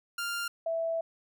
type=tone pair in turn; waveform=sawtooth / sine; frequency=1396.9 / 659.2 Hz; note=F6 / E5; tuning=0 / 0 cents; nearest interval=octave + minor second; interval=1300 cents; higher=first; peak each=-28 dBFS; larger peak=neither; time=0.18-0.48 / 0.66-1.01 s; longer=second; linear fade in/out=5 ms; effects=none